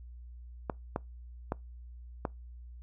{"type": "clicks", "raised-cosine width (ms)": 1, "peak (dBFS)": -17, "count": 4, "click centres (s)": [0.698, 0.961, 1.521, 2.252], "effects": ["noise-tail reverb RT60 0.2 s tail -24 dB re dry", "added 60 Hz sine -45 dBFS peak until 2.82 s"]}